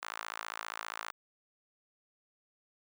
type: tone with high-pass filter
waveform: sawtooth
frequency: 55 Hz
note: A1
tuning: in tune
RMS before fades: -42 dBFS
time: 0.02-1.12 s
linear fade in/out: 5 ms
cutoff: 1200 Hz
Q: 2.1
effects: none